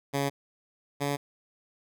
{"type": "tone pair in turn", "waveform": "10% pulse", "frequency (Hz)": [140, 142.53], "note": ["C#3", "C#3"], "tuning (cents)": [18, 49], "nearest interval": "unison", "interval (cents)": 31, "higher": "second", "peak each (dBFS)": [-18, -19], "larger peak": "first", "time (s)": [[0.13, 0.3], [1, 1.17]], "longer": "neither", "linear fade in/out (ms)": 20, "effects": []}